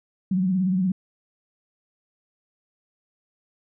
sine tone with vibrato, 186 Hz, F#3, 9 cents sharp, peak -19 dBFS, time 0.31-0.92 s, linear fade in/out 5 ms, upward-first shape sine, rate 17 Hz, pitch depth 76 cents each way, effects none

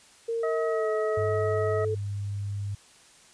sine tone with pitch glide, 459.8 to 434.7 Hz, A#4 to A4, -24 to -21 cents, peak -26 dBFS, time 0.28-1.95 s, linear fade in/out 10 ms, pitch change -97 cents, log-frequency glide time 0.66-0.89 s
harmonic tone, 638 Hz, D#5, 43 cents sharp, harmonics 1 / 2 / 3, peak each -29 / -34 / -40 dBFS, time 0.43-1.85 s, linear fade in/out 5 ms
sine tone, 101 Hz, G#2, 48 cents flat, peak -29 dBFS, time 1.17-2.75 s, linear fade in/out 5 ms
effects white hiss -55 dBFS RMS until 3.33 s + resampled to 22050 Hz

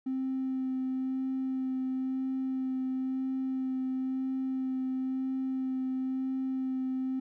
triangle tone with vibrato, 261.6 Hz, C4, in tune, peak -26 dBFS, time 0.06-7.2 s, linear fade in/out 10 ms, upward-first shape sine, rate 0.99 Hz, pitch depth 11 cents each way, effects tanh soft clip ceiling -26 dBFS

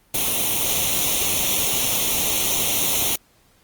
white noise with comb filter, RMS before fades -21 dBFS, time 0.14-3.16 s, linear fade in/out 5 ms, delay 0.31 ms, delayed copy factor +0.75, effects pink hiss -58 dBFS RMS until 3.63 s + Opus 32 kbps

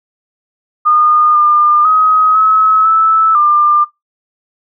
sine tone with pitch steps, 1221 / 1203 / 1264 / 1287 / 1311 / 1196 Hz, D#6 / D6 / D#6 / E6 / E6 / D6, -33 / +41 / +27 / -42 / -10 / +31 cents, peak -6 dBFS, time 0.85-3.85 s, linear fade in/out 20 ms, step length 500 ms, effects noise-tail reverb RT60 0.2 s tail -24 dB re dry

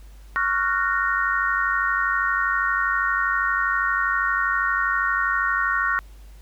sine chord, Gb major seventh, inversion second, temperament just, 1110 / 1387.5 / 1480 / 1850 Hz, Db6 / F6 / Gb6 / Bb6, +2 / -12 / 0 / -14 cents, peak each -25 dBFS, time 0.36-5.99 s, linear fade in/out 0 ms, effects added 50 Hz sine -41 dBFS peak until 6.41 s + pink hiss -56 dBFS RMS until 6.41 s

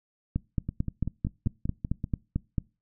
two click trains, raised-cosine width 5 ms, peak -18 / -14 dBFS, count 8 / 11, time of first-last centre 0.69-2.041 / 0.36-2.582 s, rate 5.18 / 4.5 Hz, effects noise-tail reverb RT60 0.3 s tail -24 dB re dry

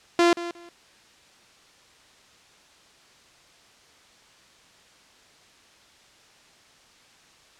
sawtooth tone with echo, 344.1 Hz, F4, 26 cents flat, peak -12 dBFS, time 0.19-0.33 s, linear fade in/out 2 ms, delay 180 ms, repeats 2, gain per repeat -14 dB, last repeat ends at 0.69 s, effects white hiss -55 dBFS RMS until 7.59 s + low-pass 6000 Hz 12 dB/octave

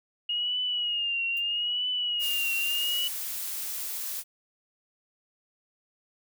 sine tone with vibrato, 2865 Hz, F7, 44 cents sharp, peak -26 dBFS, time 0.29-3.08 s, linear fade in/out 5 ms, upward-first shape triangle, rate 0.78 Hz, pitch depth 81 cents each way
violet noise with exponential decay, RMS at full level -41 dBFS, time 1.37-1.45 s, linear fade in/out 0 ms, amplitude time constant 17 ms
blue noise, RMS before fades -34 dBFS, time 2.19-4.24 s, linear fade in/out 50 ms
effects none

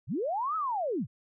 sine linear two-way sweep, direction up then down, 81.8 to 1317 to 81.8 Hz, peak -28 dBFS, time 0.07-1.07 s, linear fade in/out 50 ms, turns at 0.56 s, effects none

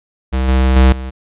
square tone with level steps, 65 Hz, C2, 11 cents flat, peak -14 / -10 / -6 / -23 dBFS, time 0.32-1.11 s, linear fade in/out 20 ms, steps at 0.48 / 0.76 / 0.92 s, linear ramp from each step 5 ms, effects resampled to 8000 Hz

